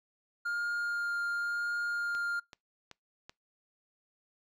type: tone with vibrato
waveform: triangle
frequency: 1409 Hz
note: F6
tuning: 15 cents sharp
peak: -29 dBFS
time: 0.45-2.4 s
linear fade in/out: 10 ms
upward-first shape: sine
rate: 0.95 Hz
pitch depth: 8 cents each way
type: click train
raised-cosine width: 0.2 ms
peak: -29 dBFS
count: 4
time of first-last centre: 2.15-3.295 s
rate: 2.62 Hz
effects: noise-tail reverb RT60 0.2 s tail -25 dB re dry